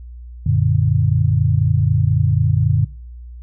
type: chord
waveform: sine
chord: Gb augmented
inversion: none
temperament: equal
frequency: 92.5 / 116.54 / 146.83 Hz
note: Gb2 / Bb2 / D3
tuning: 0 / 0 / 0 cents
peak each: -17 dBFS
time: 0.46-2.85 s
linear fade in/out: 5 ms
effects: noise-tail reverb RT60 0.5 s tail -22 dB re dry + added 60 Hz sine -32 dBFS peak until 3.42 s